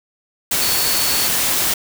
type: tone in noise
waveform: sine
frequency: 4435 Hz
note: C#8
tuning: in tune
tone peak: -23 dBFS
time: 0.61-1.27 s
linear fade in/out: 5 ms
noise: white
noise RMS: -18 dBFS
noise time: 0.51-1.74 s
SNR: -8 dB
effects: none